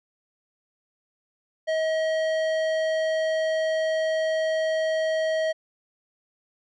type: tone with tanh clipping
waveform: triangle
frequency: 636 Hz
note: D#5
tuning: 38 cents sharp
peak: -24 dBFS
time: 1.67-5.53 s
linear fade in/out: 20 ms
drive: 18 dB
effects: none